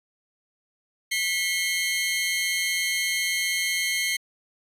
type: tone cluster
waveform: sawtooth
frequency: 1983 / 2159 / 3131 Hz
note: B6 / C#7 / G7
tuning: +7 / -46 / -3 cents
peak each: -27 / -22 / -27 dBFS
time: 1.11-4.17 s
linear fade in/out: 10 ms
effects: resampled to 32000 Hz